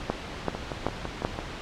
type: two click trains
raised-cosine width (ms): 1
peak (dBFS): -10 / -17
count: 4 / 6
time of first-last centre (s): 0.1-1.249 / 0.55-1.389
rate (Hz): 2.61 / 5.96
effects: pink hiss -37 dBFS RMS until 1.61 s + low-pass 4000 Hz 12 dB/octave